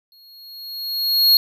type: tone with exponential growth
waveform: square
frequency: 4300 Hz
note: C8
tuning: 47 cents sharp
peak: -9 dBFS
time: 0.12-1.37 s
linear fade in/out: 1 ms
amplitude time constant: 270 ms
effects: none

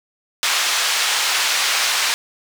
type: band-pass noise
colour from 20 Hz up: white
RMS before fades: -19 dBFS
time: 0.43-2.14 s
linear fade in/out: 0 ms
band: 920 to 5200 Hz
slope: 12 dB/octave
effects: none

